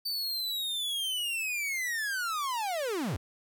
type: linear sweep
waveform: 45% pulse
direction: down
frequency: 4600 to 65.41 Hz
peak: -30 dBFS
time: 0.05-3.17 s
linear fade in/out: 10 ms
effects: none